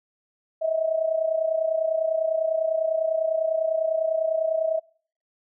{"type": "tone with amplitude modulation", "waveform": "sine", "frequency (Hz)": 643, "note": "E5", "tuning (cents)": -43, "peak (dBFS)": -18, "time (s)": [0.61, 4.8], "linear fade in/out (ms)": 20, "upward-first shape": "sine", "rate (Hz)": 30, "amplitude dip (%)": 70, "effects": ["noise-tail reverb RT60 0.5 s tail -25 dB re dry"]}